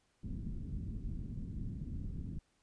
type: low-pass noise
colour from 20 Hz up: pink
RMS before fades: -41 dBFS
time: 0.23-2.39 s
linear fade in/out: 5 ms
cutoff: 240 Hz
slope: 24 dB/octave
effects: pink hiss -75 dBFS RMS until 2.62 s + resampled to 22050 Hz